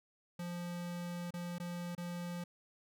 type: tone with dropouts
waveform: square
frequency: 174.61 Hz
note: F3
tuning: in tune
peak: -40 dBFS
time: 0.39-2.44 s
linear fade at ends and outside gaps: 5 ms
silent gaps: 1.307-1.338 / 1.584-1.599 / 1.951-1.978 s
effects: none